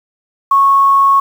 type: tone with quantisation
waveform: sine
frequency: 1101 Hz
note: C#6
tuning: 12 cents flat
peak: -6 dBFS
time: 0.51-1.2 s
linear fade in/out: 5 ms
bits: 6
effects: none